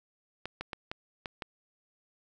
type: clicks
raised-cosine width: 0.3 ms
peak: -20 dBFS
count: 6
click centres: 0.456 / 0.61 / 0.732 / 0.915 / 1.258 / 1.422 s
effects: 10-bit